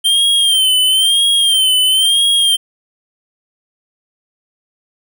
square tone with vibrato, 3145 Hz, G7, 5 cents sharp, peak -10 dBFS, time 0.04-2.57 s, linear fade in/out 20 ms, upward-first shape sine, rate 1 Hz, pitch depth 75 cents each way, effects none

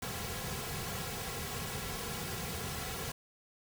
pink noise with comb filter, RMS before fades -39 dBFS, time 0.02-3.12 s, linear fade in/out 5 ms, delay 3.3 ms, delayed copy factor -0.75, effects none

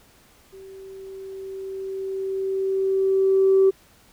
sine tone with level ramp, 385 Hz, G4, 31 cents flat, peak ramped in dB -40 to -11 dBFS, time 0.52-3.71 s, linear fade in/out 20 ms, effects tanh soft clip ceiling -9 dBFS + pink hiss -55 dBFS RMS until 4.12 s

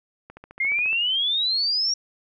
click train, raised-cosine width 0.5 ms, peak -26 dBFS, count 10, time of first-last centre 0.3-0.929 s, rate 14.3 Hz
sine exponential sweep, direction up, 2093 to 5660 Hz, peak -20 dBFS, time 0.6-1.94 s, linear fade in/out 5 ms
effects none

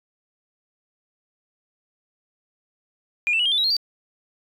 sine tone with pitch steps, 2428 / 2663 / 2921 / 3204 / 3514 / 3854 / 4227 / 4637 Hz, D#7 / E7 / F#7 / G7 / A7 / B7 / C8 / D8, -43 / +17 / -23 / +37 / -3 / -43 / +17 / -23 cents, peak -17 dBFS, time 3.27-3.766 s, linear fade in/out 0 ms, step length 62 ms, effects tanh soft clip ceiling -13 dBFS

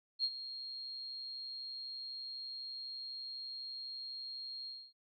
sine tone with ADSR envelope, 4244 Hz, C8, 24 cents sharp, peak -29 dBFS, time 0.19-4.93 s, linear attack 49 ms, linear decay 54 ms, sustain -13 dB, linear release 260 ms, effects none

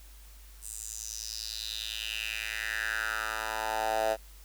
10% pulse tone with high-pass filter sweep, 110 Hz, A2, in tune, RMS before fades -34 dBFS, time 0.61-4.17 s, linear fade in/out 50 ms, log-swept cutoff 8700 to 630 Hz, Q 4.2, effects added 50 Hz sine -49 dBFS peak until 4.44 s + white hiss -57 dBFS RMS until 4.44 s

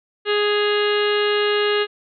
harmonic tone with a mistuned harmonic, 415.3 Hz, G#4, in tune, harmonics 1 / 2 / 3 / 4 / 5 / 6 / 7 / 8 / 9 / 10, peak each -18 / -33 / -27 / -26 / -30 / -35 / -26 / -33 / -34 / -35 dBFS, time 0.25-1.87 s, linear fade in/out 50 ms, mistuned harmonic 7, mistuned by -30 cents, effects none

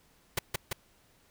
pink noise with echo, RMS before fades -29 dBFS, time 0.37-0.39 s, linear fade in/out 5 ms, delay 170 ms, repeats 2, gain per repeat -2 dB, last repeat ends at 0.73 s, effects pink hiss -65 dBFS RMS until 1.3 s

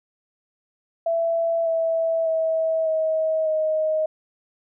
sine tone with pitch steps, 666 / 655.7 / 645.5 / 635.6 / 625.7 Hz, E5 / E5 / E5 / D#5 / D#5, +18 / -9 / -37 / +37 / +10 cents, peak -19 dBFS, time 1.06-4.06 s, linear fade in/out 5 ms, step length 600 ms, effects none

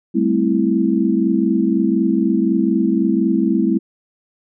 sine chord, A minor seventh, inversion third, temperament equal, 196 / 220 / 261.6 / 329.6 Hz, G3 / A3 / C4 / E4, 0 / 0 / 0 / 0 cents, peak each -19 / -19 / -20 / -18 dBFS, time 0.14-3.79 s, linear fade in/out 20 ms, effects none

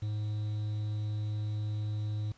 triangle tone with quantisation, 106 Hz, G#2, 36 cents sharp, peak -29 dBFS, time 0.02-2.32 s, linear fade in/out 5 ms, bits 9, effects pink hiss -64 dBFS RMS until 2.37 s + resampled to 16000 Hz

